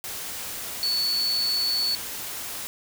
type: tone in noise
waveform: sine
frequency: 4442 Hz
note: C#8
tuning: 3 cents sharp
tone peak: -22 dBFS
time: 0.83-1.95 s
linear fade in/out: 0 ms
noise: white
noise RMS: -34 dBFS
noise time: 0.04-2.67 s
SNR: +9 dB
effects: none